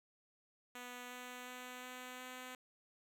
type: tone with pitch steps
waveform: 5% pulse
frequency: 246.9 / 248.6 / 250.3 / 252.1 / 253.8 Hz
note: B3 / B3 / B3 / B3 / B3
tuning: 0 / +12 / +23 / +36 / +47 cents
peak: -36 dBFS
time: 0.75-2.55 s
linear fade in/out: 2 ms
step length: 360 ms
effects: none